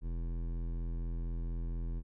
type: tone with hard clipping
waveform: triangle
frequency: 42.12 Hz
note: E1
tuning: 38 cents sharp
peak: -36 dBFS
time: 0.01-2.03 s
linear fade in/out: 50 ms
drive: 18 dB
effects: none